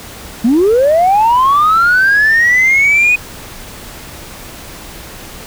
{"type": "linear sweep", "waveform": "sine", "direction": "up", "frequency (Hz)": [215.4, 2500], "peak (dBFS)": -5, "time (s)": [0.44, 3.16], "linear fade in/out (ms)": 10, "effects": ["tanh soft clip ceiling -4 dBFS", "pink hiss -31 dBFS RMS until 5.46 s"]}